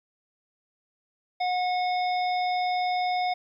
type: harmonic tone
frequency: 727 Hz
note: F#5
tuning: 31 cents flat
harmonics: 1 / 3 / 5 / 7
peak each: -24 / -34 / -39 / -39 dBFS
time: 1.4-3.34 s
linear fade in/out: 10 ms
effects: 11-bit